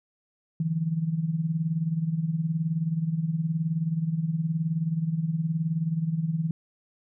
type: tone with tremolo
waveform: sine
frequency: 162 Hz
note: E3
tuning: 30 cents flat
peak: -21 dBFS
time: 0.6-6.51 s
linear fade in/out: 2 ms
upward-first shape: sine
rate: 19 Hz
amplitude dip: 70%
effects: none